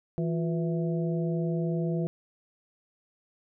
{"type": "harmonic tone with a mistuned harmonic", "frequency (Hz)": 165, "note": "E3", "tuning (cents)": 2, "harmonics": [1, 2, 3, 4], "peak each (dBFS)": [-27, -33, -37, -39], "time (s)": [0.18, 2.07], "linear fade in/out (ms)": 0, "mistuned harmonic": 2, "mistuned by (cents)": 110, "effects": []}